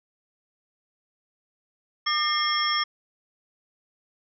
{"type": "tone cluster", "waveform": "sine", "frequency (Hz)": [1205, 1816, 2114, 3280, 5390], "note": ["D6", "A#6", "C7", "G#7", "E8"], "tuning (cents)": [44, -46, 17, -22, 38], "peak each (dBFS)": [-26, -31, -31, -29, -27], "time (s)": [2.06, 2.84], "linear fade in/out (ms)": 10, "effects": []}